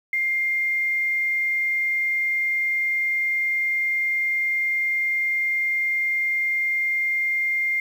sine tone with quantisation, 2110 Hz, C7, 14 cents sharp, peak -20 dBFS, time 0.13-7.8 s, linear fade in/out 2 ms, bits 8, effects none

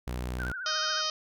sawtooth tone, 61.74 Hz, B1, in tune, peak -28 dBFS, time 0.07-0.52 s, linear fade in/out 5 ms
sine tone with vibrato, 1480 Hz, F#6, in tune, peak -34 dBFS, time 0.39-1.02 s, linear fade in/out 10 ms, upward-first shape triangle, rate 14 Hz, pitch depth 120 cents each way
harmonic tone, 622.3 Hz, D#5, in tune, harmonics 1 / 2 / 3 / 4 / 5 / 6 / 7 / 8 / 9 / 10, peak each -40 / -34 / -44 / -44 / -35 / -38 / -38 / -34 / -37 / -43 dBFS, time 0.66-1.1 s, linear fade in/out 2 ms
effects none

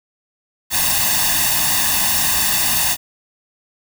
white noise with comb filter, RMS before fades -17 dBFS, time 0.7-2.97 s, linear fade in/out 50 ms, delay 1.1 ms, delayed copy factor +0.85, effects none

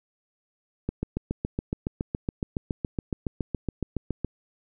click train, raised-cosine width 3 ms, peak -14 dBFS, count 25, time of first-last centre 0.89-4.247 s, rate 7.15 Hz, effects none

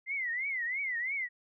sine tone with vibrato, 2043 Hz, C7, 42 cents flat, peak -31 dBFS, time 0.06-1.29 s, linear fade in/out 50 ms, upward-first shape triangle, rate 3 Hz, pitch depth 200 cents each way, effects none

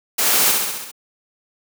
white noise with echo, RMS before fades -18 dBFS, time 0.18-0.52 s, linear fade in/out 10 ms, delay 66 ms, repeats 6, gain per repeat -3 dB, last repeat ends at 0.916 s, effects high-pass 200 Hz 12 dB/octave

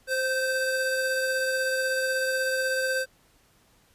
square tone pair together, 523.3 / 1553.7 Hz, C5 / G6, 0 / -16 cents, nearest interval octave + perfect fifth, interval 1884 cents, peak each -28 dBFS, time 0.07-3.06 s, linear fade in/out 50 ms, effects pink hiss -62 dBFS RMS until 3.94 s + resampled to 32000 Hz

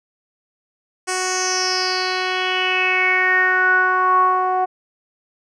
10% pulse tone with low-pass filter sweep, 370 Hz, F#4, in tune, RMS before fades -18 dBFS, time 1.07-4.66 s, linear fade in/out 20 ms, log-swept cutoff 7900 to 830 Hz, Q 6.5, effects none

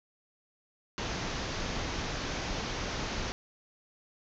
pink low-pass noise, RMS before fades -35 dBFS, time 0.98-3.32 s, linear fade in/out 0 ms, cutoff 6600 Hz, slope 96 dB/octave, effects none

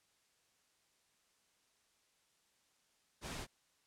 pink noise, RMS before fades -44 dBFS, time 3.21-3.47 s, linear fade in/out 50 ms, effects white hiss -75 dBFS RMS until 3.86 s + low-pass 9000 Hz 12 dB/octave

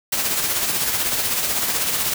white noise with tremolo, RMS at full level -20 dBFS, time 0.12-2.14 s, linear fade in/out 5 ms, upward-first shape sine, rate 16 Hz, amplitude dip 40%, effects none

